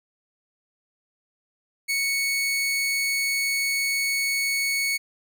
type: tone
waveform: sawtooth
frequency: 2217 Hz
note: C#7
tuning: in tune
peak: -19 dBFS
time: 1.88-4.98 s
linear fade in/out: 20 ms
effects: none